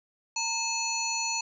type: harmonic tone with a mistuned harmonic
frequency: 864 Hz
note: A5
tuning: 32 cents flat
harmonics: 1 / 3 / 5 / 7 / 8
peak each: -34 / -34 / -34 / -34 / -34 dBFS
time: 0.36-1.41 s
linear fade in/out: 5 ms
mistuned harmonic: 1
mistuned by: +99 cents
effects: none